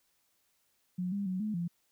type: tone with pitch steps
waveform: sine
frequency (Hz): 180.8 / 200.7 / 185.3 / 213.5 / 172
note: F#3 / G3 / F#3 / G#3 / F3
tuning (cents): -40 / +41 / +3 / +48 / -26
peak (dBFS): -31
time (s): 0.98-1.68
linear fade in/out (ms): 10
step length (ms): 140
effects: white hiss -74 dBFS RMS until 1.91 s